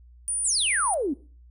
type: tone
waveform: sine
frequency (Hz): 9397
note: D9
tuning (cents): 0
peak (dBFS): -25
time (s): 0.28-0.94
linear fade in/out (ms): 0
type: exponential sweep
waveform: sine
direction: down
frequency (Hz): 8780 to 255.2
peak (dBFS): -23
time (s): 0.44-1.14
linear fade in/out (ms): 10
effects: noise-tail reverb RT60 0.4 s tail -20 dB re dry + added 60 Hz sine -48 dBFS peak until 1.5 s